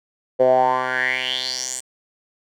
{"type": "tone with band-pass filter sweep", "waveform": "10% pulse", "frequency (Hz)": 128.1, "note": "C3", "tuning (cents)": -36, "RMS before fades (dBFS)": -20, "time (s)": [0.39, 1.81], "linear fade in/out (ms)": 20, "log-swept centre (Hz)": [510, 8300], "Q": 5.9, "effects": []}